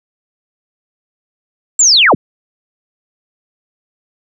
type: linear sweep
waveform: sine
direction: down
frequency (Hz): 7650 to 54.6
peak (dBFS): -5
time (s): 1.79-2.15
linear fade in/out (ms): 5
effects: none